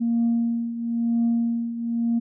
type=tone with tremolo; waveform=sine; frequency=233.1 Hz; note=A#3; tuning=in tune; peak=-16 dBFS; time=0-2.2 s; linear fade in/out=20 ms; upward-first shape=triangle; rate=1 Hz; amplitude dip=75%; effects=tanh soft clip ceiling -15 dBFS